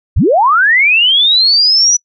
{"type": "linear sweep", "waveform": "sine", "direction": "up", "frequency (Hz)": [31.47, 5950], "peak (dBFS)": -6, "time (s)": [0.16, 1.97], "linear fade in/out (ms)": 10, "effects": ["noise-tail reverb RT60 0.1 s tail -26 dB re dry"]}